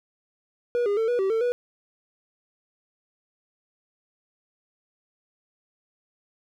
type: tone with pitch steps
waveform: triangle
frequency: 482.4 / 406.7 / 447.9 / 485.2 / 385.4 / 448.6 / 487.7 Hz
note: B4 / G#4 / A4 / B4 / G4 / A4 / B4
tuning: -41 / -36 / +31 / -31 / -29 / +34 / -22 cents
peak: -19 dBFS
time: 0.75-1.52 s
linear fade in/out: 0 ms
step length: 110 ms
effects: none